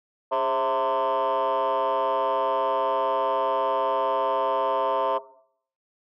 sine tone with frequency modulation, 784 Hz, G5, in tune, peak -18 dBFS, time 0.31-5.19 s, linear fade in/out 20 ms, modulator 125 Hz, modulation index 2.4, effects noise-tail reverb RT60 0.6 s tail -18 dB re dry + tanh soft clip ceiling -20 dBFS

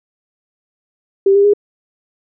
sine tone with pitch steps, 392 / 401.4 / 411 Hz, G4 / G4 / G#4, 0 / +41 / -18 cents, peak -7 dBFS, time 1.26-1.536 s, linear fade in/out 5 ms, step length 92 ms, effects none

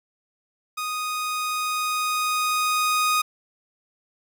sawtooth tone with level ramp, 1243 Hz, D#6, 2 cents flat, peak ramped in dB -23 to -15 dBFS, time 0.77-3.22 s, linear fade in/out 10 ms, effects none

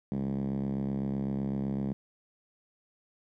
5% pulse tone with band-pass filter, 67.9 Hz, C#2, 35 cents flat, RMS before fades -32 dBFS, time 0.12-1.93 s, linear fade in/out 0 ms, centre 180 Hz, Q 3.7, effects none

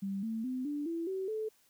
sine tone with pitch steps, 196 / 223.8 / 255.7 / 292 / 333.5 / 380.8 / 435 Hz, G3 / A3 / C4 / D4 / E4 / F#4 / A4, 0 / +30 / -40 / -10 / +20 / +50 / -20 cents, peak -33 dBFS, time 0.02-1.49 s, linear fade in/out 10 ms, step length 210 ms, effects white hiss -68 dBFS RMS until 1.69 s

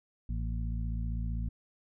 harmonic tone with a mistuned harmonic, 55.5 Hz, A1, 16 cents sharp, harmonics 1 / 2 / 3 / 4, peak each -32 / -38 / -42 / -44 dBFS, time 0.29-1.49 s, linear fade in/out 5 ms, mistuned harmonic 4, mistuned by +72 cents, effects none

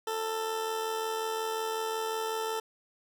20% pulse tone with amplitude modulation, 443.5 Hz, A4, 14 cents sharp, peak -24 dBFS, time 0.07-2.6 s, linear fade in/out 5 ms, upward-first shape sine, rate 85.5 Hz, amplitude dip 40%, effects none

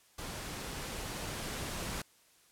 pink noise with level ramp, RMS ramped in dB -42 to -38 dBFS, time 0.18-2.02 s, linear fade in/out 5 ms, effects white hiss -65 dBFS RMS until 2.51 s + low-pass 12000 Hz 12 dB/octave

